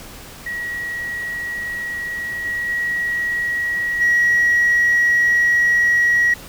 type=tone with level steps; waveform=sine; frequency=1911 Hz; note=A#6; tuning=43 cents sharp; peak=-23 / -20 / -18 / -11 dBFS; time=0.46-6.34 s; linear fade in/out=5 ms; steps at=2.44 / 2.68 / 4 s; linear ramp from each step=20 ms; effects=tanh soft clip ceiling -9 dBFS + pink hiss -38 dBFS RMS until 6.48 s